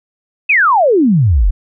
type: exponential sweep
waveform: sine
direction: down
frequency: 2670 to 38.89 Hz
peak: -7 dBFS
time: 0.49-1.51 s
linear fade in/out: 10 ms
effects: none